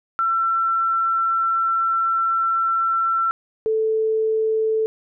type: tone pair in turn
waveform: sine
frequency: 1346 / 439.7 Hz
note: E6 / A4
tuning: +36 / -1 cents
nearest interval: octave + perfect fifth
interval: 1937 cents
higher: first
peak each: -17 dBFS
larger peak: neither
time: 0.19-3.31 / 3.66-4.86 s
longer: first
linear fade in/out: 0 ms
effects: none